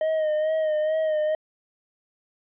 triangle tone with vibrato, 622.3 Hz, D#5, in tune, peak -19 dBFS, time 0.01-1.35 s, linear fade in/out 2 ms, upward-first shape sine, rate 2.3 Hz, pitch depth 38 cents each way, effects resampled to 8000 Hz

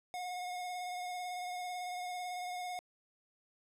square tone with vibrato, 722 Hz, F#5, 43 cents flat, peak -39 dBFS, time 0.14-2.79 s, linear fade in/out 0 ms, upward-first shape triangle, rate 18 Hz, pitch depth 26 cents each way, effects low-pass 12000 Hz 12 dB/octave

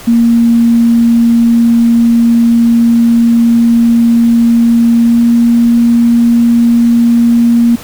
sine tone with pitch glide, 233.1 to 235 Hz, A#3 to A#3, 0 to +14 cents, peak -4 dBFS, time 0.07-7.76 s, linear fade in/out 10 ms, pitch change +14 cents, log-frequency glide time 5.05-5.2 s, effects pink hiss -30 dBFS RMS until 7.83 s

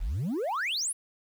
sine exponential sweep, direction up, 35 to 11320 Hz, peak -25 dBFS, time 0-0.93 s, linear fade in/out 20 ms, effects tanh soft clip ceiling -27 dBFS + 9-bit

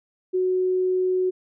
sine tone, 369.3 Hz, F#4, 3 cents flat, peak -19 dBFS, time 0.33-1.31 s, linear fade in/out 20 ms, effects none

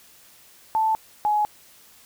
sine tone pair in turn, 880 / 840.3 Hz, A5 / G#5, 0 / +20 cents, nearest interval minor second, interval 80 cents, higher first, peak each -18 dBFS, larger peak neither, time 0.75-0.95 / 1.25-1.45 s, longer neither, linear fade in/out 0 ms, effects white hiss -52 dBFS RMS until 2.05 s

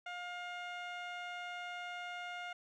15% pulse tone with low-pass filter, 710 Hz, F5, 28 cents sharp, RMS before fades -44 dBFS, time 0.06-2.53 s, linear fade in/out 5 ms, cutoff 3400 Hz, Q 0.8, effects none

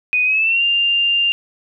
sine tone with pitch glide, 2489 to 2794 Hz, D#7 to F7, 0 to 0 cents, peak -13 dBFS, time 0.13-1.32 s, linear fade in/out 0 ms, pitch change +200 cents, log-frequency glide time 0.24-0.63 s, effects none

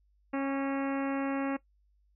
harmonic tone with a mistuned harmonic, 273.6 Hz, C#4, 23 cents flat, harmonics 1 / 2 / 3 / 4 / 5 / 6 / 7 / 8 / 9 / 10, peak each -30 / -36 / -40 / -42 / -44 / -46 / -47 / -48 / -49 / -50 dBFS, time 0.33-1.57 s, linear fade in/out 10 ms, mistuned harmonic 4, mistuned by +25 cents, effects noise-tail reverb RT60 0.1 s tail -18 dB re dry + added 50 Hz sine -65 dBFS peak until 2.15 s

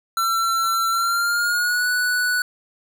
square tone with pitch glide, 1349 to 1479.6 Hz, E6 to F#6, +40 to 0 cents, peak -19 dBFS, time 0.17-2.42 s, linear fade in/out 2 ms, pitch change +160 cents, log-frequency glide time 0.89-1.88 s, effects none

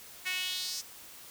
sawtooth tone with high-pass filter sweep, 368.2 Hz, F#4, 8 cents flat, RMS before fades -35 dBFS, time 0.25-0.82 s, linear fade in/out 20 ms, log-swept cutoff 2100 to 5800 Hz, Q 3.2, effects white hiss -50 dBFS RMS until 1.3 s

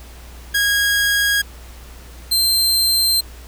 sawtooth tone pair in turn, 1642 / 4138 Hz, G#6 / C8, -20 / -20 cents, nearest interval octave + major third, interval 1600 cents, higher second, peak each -11 dBFS, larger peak neither, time 0.54-1.42 / 2.31-3.21 s, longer second, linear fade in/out 10 ms, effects added 60 Hz sine -36 dBFS peak until 3.47 s + pink hiss -43 dBFS RMS until 3.47 s

